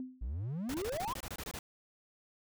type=tone with exponential decay; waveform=sine; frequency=256.4 Hz; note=C4; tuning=35 cents flat; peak=-35 dBFS; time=0-0.31 s; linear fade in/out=1 ms; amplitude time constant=66 ms
type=exponential sweep; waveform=triangle; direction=up; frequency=51.5 to 1108.7 Hz; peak=-33 dBFS; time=0.21-1.14 s; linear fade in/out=10 ms
type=noise bursts; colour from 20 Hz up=pink; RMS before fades=-42 dBFS; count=12; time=0.69-1.59 s; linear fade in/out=2 ms; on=53 ms; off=24 ms
effects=none